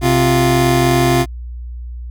25% pulse tone pair together, 130.81 / 349.2 Hz, C3 / F4, 0 / 0 cents, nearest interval octave + perfect fourth, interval 1700 cents, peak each -10 dBFS, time 0.01-1.26 s, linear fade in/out 50 ms, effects added 60 Hz sine -25 dBFS peak until 2.1 s

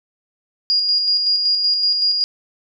sine tone with tremolo, 4852 Hz, D#8, 44 cents flat, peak -13 dBFS, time 0.7-2.24 s, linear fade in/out 0 ms, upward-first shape square, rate 5.3 Hz, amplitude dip 35%, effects none

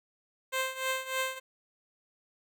10% pulse tone with tremolo, 523.3 Hz, C5, in tune, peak -19 dBFS, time 0.52-1.4 s, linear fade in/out 20 ms, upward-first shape triangle, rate 3.3 Hz, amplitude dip 85%, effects none

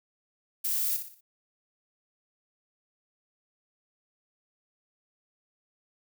violet noise with echo, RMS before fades -29 dBFS, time 0.64-0.97 s, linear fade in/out 10 ms, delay 60 ms, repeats 4, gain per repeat -8 dB, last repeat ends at 1.21 s, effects none

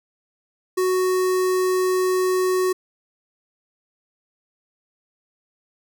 square tone with notch filter, 370 Hz, F#4, in tune, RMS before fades -20 dBFS, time 0.77-2.73 s, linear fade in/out 10 ms, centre 3000 Hz, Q 1.1, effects none

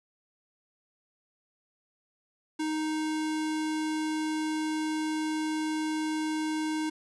square tone, 311.1 Hz, D#4, in tune, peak -29 dBFS, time 2.59-6.9 s, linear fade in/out 10 ms, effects resampled to 24000 Hz + 10-bit

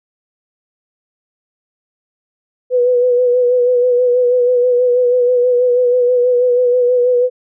sine tone with vibrato, 493.9 Hz, B4, in tune, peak -9 dBFS, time 2.7-7.3 s, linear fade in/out 50 ms, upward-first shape sine, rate 6.2 Hz, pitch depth 34 cents each way, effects none

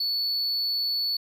triangle tone, 4441 Hz, C#8, 2 cents sharp, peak -23 dBFS, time 0-1.17 s, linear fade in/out 5 ms, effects none

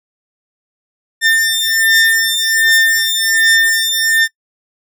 sawtooth beating tone pair, 1799 / 1800.3 Hz, A6 / A6, +38 / +39 cents, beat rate 1.3 Hz, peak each -10 dBFS, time 1.21-4.28 s, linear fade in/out 50 ms, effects noise-tail reverb RT60 0.1 s tail -23 dB re dry

